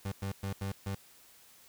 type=tone bursts at uneven times; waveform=30% pulse; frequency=98 Hz; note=G2; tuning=in tune; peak=-31 dBFS; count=5; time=0.05-0.12 / 0.22-0.32 / 0.43-0.53 / 0.61-0.72 / 0.86-0.95 s; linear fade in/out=5 ms; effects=white hiss -59 dBFS RMS until 1.68 s